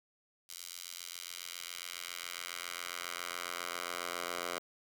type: tone with high-pass filter sweep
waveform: 10% pulse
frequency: 87.31 Hz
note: F2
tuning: in tune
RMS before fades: -42 dBFS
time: 0.49-4.59 s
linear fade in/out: 5 ms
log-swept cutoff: 4800 to 700 Hz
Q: 0.83
effects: none